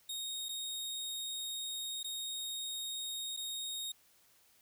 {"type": "tone with dropouts", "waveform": "sawtooth", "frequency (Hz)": 3729, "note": "A#7", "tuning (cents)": 0, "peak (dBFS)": -35, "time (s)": [0.09, 3.92], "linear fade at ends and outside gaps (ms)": 5, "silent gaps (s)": [[0.486, 0.49], [2.031, 2.043], [3.366, 3.372]], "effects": ["white hiss -67 dBFS RMS until 4.61 s"]}